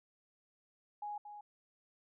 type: tone with echo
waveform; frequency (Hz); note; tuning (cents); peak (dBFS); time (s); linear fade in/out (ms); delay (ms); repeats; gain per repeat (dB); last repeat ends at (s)
sine; 830.6; G#5; 0; -39; 1.02-1.18; 5; 230; 1; -8; 1.41
effects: none